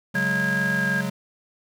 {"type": "chord", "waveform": "square", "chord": "C# suspended fourth", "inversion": "none", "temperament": "just", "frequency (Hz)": [138.59, 184.79, 207.9], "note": ["C#3", "F#3", "G#3"], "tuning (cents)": [0, -2, 2], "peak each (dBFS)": [-32, -28, -31], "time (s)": [0.14, 1.1], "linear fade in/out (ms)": 10}
{"type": "tone with pitch glide", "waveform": "sine", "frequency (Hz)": [1635, 1622.8], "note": ["G#6", "G#6"], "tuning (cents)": [-28, -41], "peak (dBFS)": -22, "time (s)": [0.15, 1.01], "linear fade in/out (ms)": 5, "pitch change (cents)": -13, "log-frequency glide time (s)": [0.72, 0.89]}
{"effects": []}